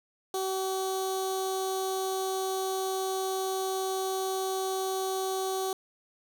15% pulse tone with notch filter, 380.3 Hz, F#4, 48 cents sharp, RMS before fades -31 dBFS, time 0.34-5.73 s, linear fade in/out 2 ms, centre 1800 Hz, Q 0.54, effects none

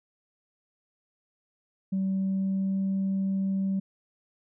sine tone with pitch glide, 191.6 to 193.27 Hz, G3 to G3, -39 to -24 cents, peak -23 dBFS, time 1.92-3.8 s, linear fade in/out 10 ms, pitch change +15 cents, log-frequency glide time 2.06-2.8 s, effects tanh soft clip ceiling -22 dBFS

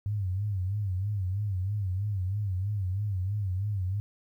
sine tone with vibrato, 98 Hz, G2, in tune, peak -27 dBFS, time 0.06-4 s, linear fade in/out 0 ms, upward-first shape sine, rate 3.1 Hz, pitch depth 130 cents each way, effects 11-bit

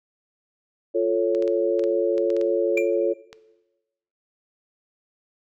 sine chord, F augmented, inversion none, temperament equal, 349.2 / 440 / 554.4 Hz, F4 / A4 / C#5, 0 / 0 / 0 cents, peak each -23 dBFS, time 0.94-3.14 s, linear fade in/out 20 ms
clicks, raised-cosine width 0.2 ms, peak -23 dBFS, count 11, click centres 1.349 / 1.424 / 1.478 / 1.794 / 1.839 / 2.18 / 2.303 / 2.366 / 2.413 / 2.776 / 3.329 s
triangle tone with exponential decay, 2377 Hz, D7, 20 cents sharp, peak -18 dBFS, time 2.77-2.88 s, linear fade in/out 5 ms, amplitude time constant 23 ms
effects noise-tail reverb RT60 1.0 s tail -17 dB re dry

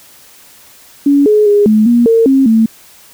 sine tone with pitch steps, 283.3 / 423.1 / 410.9 / 215.3 / 238.2 / 455.2 / 268.9 / 223.4 Hz, C#4 / G#4 / G#4 / A3 / A#3 / A#4 / C4 / A3, +38 / +32 / -18 / -37 / +38 / -41 / +47 / +27 cents, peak -5 dBFS, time 1.06-2.66 s, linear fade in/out 5 ms, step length 200 ms, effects white hiss -41 dBFS RMS until 3.13 s

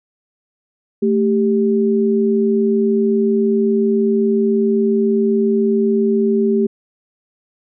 sine tone pair together, 220.9 / 393.6 Hz, A3 / G4, +7 / +7 cents, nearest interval minor seventh, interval 1000 cents, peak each -15 dBFS, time 1.02-6.67 s, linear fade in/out 10 ms, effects none

